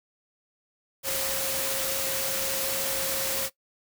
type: tone in noise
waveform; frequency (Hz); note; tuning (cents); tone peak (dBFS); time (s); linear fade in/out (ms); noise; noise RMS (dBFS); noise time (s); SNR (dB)
sine; 538; C5; +48; -34; 1.03-3.5; 50; white; -29; 1.03-3.5; -8
effects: noise-tail reverb RT60 0.1 s tail -19 dB re dry